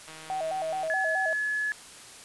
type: click train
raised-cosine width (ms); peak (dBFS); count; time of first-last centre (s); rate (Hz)
0.3; -29; 127; 0.08-0.877; 158
type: tone with vibrato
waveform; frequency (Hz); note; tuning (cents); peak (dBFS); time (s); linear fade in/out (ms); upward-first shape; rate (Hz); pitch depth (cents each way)
sine; 698.5; F5; 0; -28; 0.3-1.33; 0; square; 4.7; 150
type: tone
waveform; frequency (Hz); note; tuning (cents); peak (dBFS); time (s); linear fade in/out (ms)
sine; 1705; G#6; +45; -26; 0.9-1.72; 0
effects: white hiss -47 dBFS RMS until 2.24 s + resampled to 24000 Hz